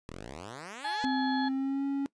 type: exponential sweep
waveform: 5% pulse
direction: up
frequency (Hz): 36.71 to 523.3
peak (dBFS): -30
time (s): 0.09-1.05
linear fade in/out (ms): 0
type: harmonic tone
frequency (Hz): 848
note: G#5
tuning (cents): +36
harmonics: 1 / 2 / 4 / 5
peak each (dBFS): -32 / -36 / -43 / -42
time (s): 0.84-1.49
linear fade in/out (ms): 10
type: tone with pitch glide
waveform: triangle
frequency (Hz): 261.6 to 277.2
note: C4 to C#4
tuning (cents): 0 to 0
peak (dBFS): -26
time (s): 1.04-2.06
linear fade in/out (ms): 0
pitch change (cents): +100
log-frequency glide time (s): 1.38-1.85
effects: noise-tail reverb RT60 0.1 s tail -21 dB re dry + resampled to 22050 Hz